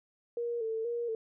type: tone with vibrato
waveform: sine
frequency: 459.3 Hz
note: A#4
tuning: 26 cents flat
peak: -31 dBFS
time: 0.37-1.15 s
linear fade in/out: 2 ms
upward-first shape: square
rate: 2.1 Hz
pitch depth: 51 cents each way
effects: none